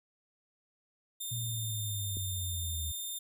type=tone; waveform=10% pulse; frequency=3619 Hz; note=A7; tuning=48 cents sharp; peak=-29 dBFS; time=1.2-3.19 s; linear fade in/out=10 ms
type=linear sweep; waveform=sine; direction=down; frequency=119.2 to 76.8 Hz; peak=-35 dBFS; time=1.31-2.92 s; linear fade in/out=10 ms
type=click; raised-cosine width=3 ms; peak=-31 dBFS; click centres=2.17 s
effects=none